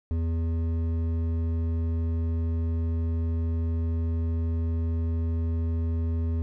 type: tone with hard clipping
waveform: triangle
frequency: 82.41 Hz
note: E2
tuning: in tune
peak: -26 dBFS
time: 0.11-6.42 s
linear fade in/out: 0 ms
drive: 13 dB
effects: none

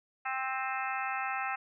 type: harmonic tone with a mistuned harmonic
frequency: 262.8 Hz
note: C4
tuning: 8 cents sharp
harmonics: 3 / 4 / 5 / 6 / 7 / 8 / 9 / 10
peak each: -36 / -42 / -37 / -42 / -41 / -43 / -46 / -41 dBFS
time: 0.25-1.56 s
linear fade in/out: 10 ms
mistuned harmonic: 9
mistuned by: +60 cents
effects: none

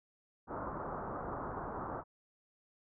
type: low-pass noise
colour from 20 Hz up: white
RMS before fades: -41 dBFS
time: 0.47-2.04 s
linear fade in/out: 50 ms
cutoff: 1300 Hz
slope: 48 dB/octave
effects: none

